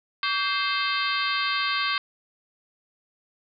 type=harmonic tone with a mistuned harmonic; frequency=524 Hz; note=C5; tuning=2 cents sharp; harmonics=2 / 3 / 4 / 5 / 6 / 7 / 8 / 9; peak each=-28 / -30 / -31 / -32 / -33 / -33 / -34 / -35 dBFS; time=0.23-1.98 s; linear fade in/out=2 ms; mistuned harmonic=2; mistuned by=+150 cents; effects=none